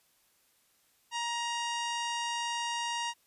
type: harmonic tone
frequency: 942 Hz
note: A#5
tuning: 18 cents sharp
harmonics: 1 / 2 / 3 / 4 / 5 / 6 / 7 / 8 / 9 / 10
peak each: -34 / -40 / -38 / -44 / -48 / -44 / -47 / -51 / -52 / -54 dBFS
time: 1.11-3.14 s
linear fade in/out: 50 ms
effects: white hiss -69 dBFS RMS until 3.26 s + resampled to 32000 Hz